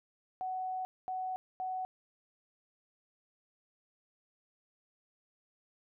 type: tone bursts at uneven times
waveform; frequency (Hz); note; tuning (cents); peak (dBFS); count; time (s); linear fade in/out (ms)
sine; 746; F#5; +14; -34; 3; 0.41-0.85 / 1.08-1.36 / 1.6-1.85; 0
effects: none